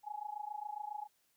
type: tone with amplitude modulation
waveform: sine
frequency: 838 Hz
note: G#5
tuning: 15 cents sharp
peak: -36 dBFS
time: 0.03-1.08 s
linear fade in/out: 50 ms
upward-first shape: sine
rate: 27.3 Hz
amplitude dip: 90%
effects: white hiss -75 dBFS RMS until 1.36 s